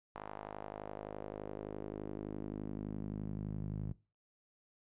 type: tone with band-pass filter sweep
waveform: sawtooth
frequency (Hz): 51.7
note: G#1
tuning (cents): -7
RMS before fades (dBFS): -43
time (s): 0.15-3.93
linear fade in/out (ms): 5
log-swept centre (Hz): 940 to 140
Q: 1.7
effects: noise-tail reverb RT60 0.3 s tail -20 dB re dry + resampled to 8000 Hz